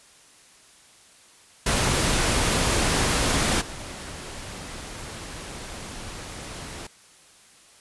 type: noise with level steps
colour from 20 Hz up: pink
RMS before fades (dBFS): -22 / -37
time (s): 1.66-6.87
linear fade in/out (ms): 5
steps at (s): 3.6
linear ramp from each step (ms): 20
effects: white hiss -53 dBFS RMS until 7.8 s + resampled to 24000 Hz